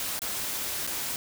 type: noise with dropouts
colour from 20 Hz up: white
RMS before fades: -32 dBFS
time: 0-1.16 s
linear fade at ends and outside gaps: 1 ms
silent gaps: 0.192-0.218 / 0.868-0.873 s
effects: none